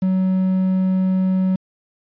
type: tone with quantisation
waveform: triangle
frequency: 187.3 Hz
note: F#3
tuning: 21 cents sharp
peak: -13 dBFS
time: 0.02-1.56 s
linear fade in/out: 5 ms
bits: 7
effects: resampled to 11025 Hz